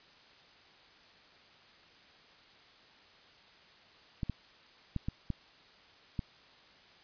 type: clicks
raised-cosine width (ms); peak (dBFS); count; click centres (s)
5; -21; 6; 4.232 / 4.297 / 4.963 / 5.085 / 5.303 / 6.192
effects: white hiss -59 dBFS RMS until 7.03 s + resampled to 11025 Hz